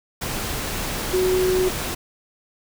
sine tone in noise, 370 Hz, F#4, in tune, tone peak -17 dBFS, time 1.13-1.69 s, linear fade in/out 10 ms, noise pink, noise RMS -27 dBFS, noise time 0.21-1.95 s, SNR +7 dB, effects none

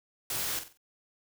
white noise with echo, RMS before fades -33 dBFS, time 0.3-0.59 s, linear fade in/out 2 ms, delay 46 ms, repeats 4, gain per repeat -9 dB, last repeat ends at 0.774 s, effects none

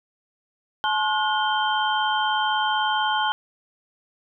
sine tone cluster, 858 / 1068 / 1447 / 3126 Hz, A5 / C6 / F#6 / G7, -44 / +35 / -39 / -6 cents, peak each -23 / -28 / -26 / -27 dBFS, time 0.84-3.32 s, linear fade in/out 0 ms, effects none

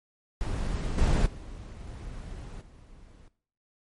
brown noise with level steps, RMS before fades -30 / -23 / -42 / -40 / -51 dBFS, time 0.41-3.28 s, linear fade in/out 0 ms, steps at 0.98 / 1.26 / 1.87 / 2.61 s, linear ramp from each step 2 ms, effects noise-tail reverb RT60 0.5 s tail -17 dB re dry + MP3 48 kbps

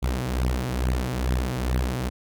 sawtooth beating tone pair, 61.74 / 64.04 Hz, B1 / C2, 0 / -37 cents, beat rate 2.3 Hz, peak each -22 dBFS, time 0.02-2.1 s, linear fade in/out 20 ms, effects none

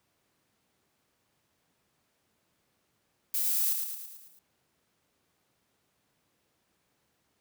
violet noise with echo, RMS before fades -29 dBFS, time 3.34-3.73 s, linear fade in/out 2 ms, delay 110 ms, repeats 6, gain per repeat -5 dB, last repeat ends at 4.39 s, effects pink hiss -74 dBFS RMS until 7.4 s + high-pass 100 Hz 12 dB/octave

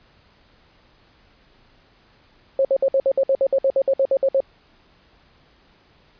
sine tone bursts, 540 Hz, C#5, 45 cents flat, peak -14 dBFS, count 16, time 2.59-4.404 s, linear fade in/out 2 ms, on 59 ms, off 58 ms, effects pink hiss -56 dBFS RMS until 6.19 s + resampled to 11025 Hz

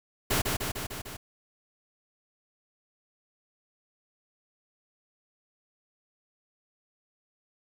pink noise with echo, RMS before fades -26 dBFS, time 0.3-0.42 s, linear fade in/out 10 ms, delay 150 ms, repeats 5, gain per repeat -3 dB, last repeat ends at 1.17 s, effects none

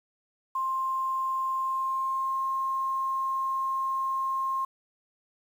sine tone with pitch glide, 1055 to 1065.4 Hz, C6 to C6, +14 to +31 cents, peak -26 dBFS, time 0.55-4.65 s, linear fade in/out 5 ms, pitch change +17 cents, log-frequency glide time 1.57-2.44 s, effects 9-bit

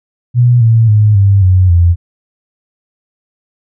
sine tone with pitch steps, 121.9 / 113.74 / 106.12 / 99.01 / 92.38 / 86.2 Hz, B2 / A#2 / G#2 / G2 / F#2 / F2, -22 / -42 / +38 / +18 / -2 / -22 cents, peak -4 dBFS, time 0.34-1.96 s, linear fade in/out 50 ms, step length 270 ms, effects none

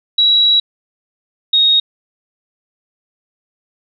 sine tone pair in turn, 3888 / 3745 Hz, B7 / A#7, -28 / +7 cents, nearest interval minor second, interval 65 cents, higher first, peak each -8 dBFS, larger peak neither, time 0.18-0.6 / 1.53-1.8 s, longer first, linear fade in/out 5 ms, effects none

